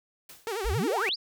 white noise with exponential decay, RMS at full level -44 dBFS, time 0.29-0.64 s, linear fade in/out 5 ms, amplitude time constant 74 ms
sawtooth tone with vibrato, 420.2 Hz, G#4, 20 cents sharp, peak -26 dBFS, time 0.47-1.09 s, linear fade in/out 0 ms, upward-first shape sine, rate 11 Hz, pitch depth 200 cents each way
sine exponential sweep, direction up, 36.71 to 5274 Hz, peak -26 dBFS, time 0.64-1.16 s, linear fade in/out 20 ms
effects none

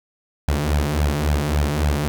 sawtooth tone with flanger, 73.6 Hz, D2, 4 cents sharp, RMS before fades -20 dBFS, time 0.48-2.08 s, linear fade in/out 0 ms, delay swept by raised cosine 1.2 to 6.4 ms, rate 3.6 Hz, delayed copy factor +0.8, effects none

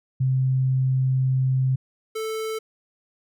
sine / square tone pair in turn, 130.81 / 440 Hz, C3 / A4, 0 / 0 cents, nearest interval octave + major sixth, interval 2100 cents, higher second, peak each -18 / -27 dBFS, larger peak first, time 0.2-1.76 / 2.15-2.59 s, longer first, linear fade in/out 10 ms, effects none

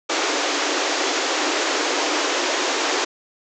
pink band-pass noise, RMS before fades -22 dBFS, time 0.09-3.05 s, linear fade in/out 10 ms, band 280 to 7300 Hz, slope 96 dB/octave, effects none

